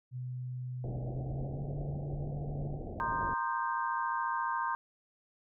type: tone with pitch glide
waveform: sine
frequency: 125.8 to 143.67 Hz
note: B2 to D3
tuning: +32 to -38 cents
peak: -36 dBFS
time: 0.11-2.82 s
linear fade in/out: 50 ms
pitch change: +230 cents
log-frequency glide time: 0.98-1.74 s
type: low-pass noise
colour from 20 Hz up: pink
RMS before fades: -41 dBFS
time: 0.84-3.34 s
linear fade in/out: 2 ms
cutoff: 770 Hz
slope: 96 dB/octave
type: chord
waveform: sine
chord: C minor seventh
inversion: third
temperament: equal with one note detuned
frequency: 932.3 / 1046.5 / 1215.4 / 1568 Hz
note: Bb5 / C6 / Eb6 / G6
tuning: 0 / 0 / -41 / 0 cents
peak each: -34 / -35 / -40 / -38 dBFS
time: 3-4.75 s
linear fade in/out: 0 ms
effects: none